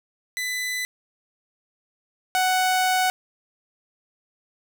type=tone pair in turn; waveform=sawtooth; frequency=2000 / 743.1 Hz; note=B6 / F#5; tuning=+21 / +7 cents; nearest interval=octave + perfect fourth; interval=1714 cents; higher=first; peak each=-22 / -15 dBFS; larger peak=second; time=0.37-0.85 / 2.35-3.1 s; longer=second; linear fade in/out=0 ms; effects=none